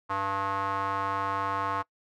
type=tone with band-pass filter; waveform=square; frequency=97.9 Hz; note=G2; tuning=2 cents flat; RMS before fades=-30 dBFS; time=0.09-1.83 s; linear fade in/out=20 ms; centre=1100 Hz; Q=4; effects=noise-tail reverb RT60 0.1 s tail -22 dB re dry